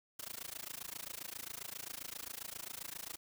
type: noise with amplitude modulation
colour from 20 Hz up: white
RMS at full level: -42 dBFS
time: 0.19-3.17 s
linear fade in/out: 5 ms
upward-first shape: sine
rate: 27.5 Hz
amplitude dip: 100%
effects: none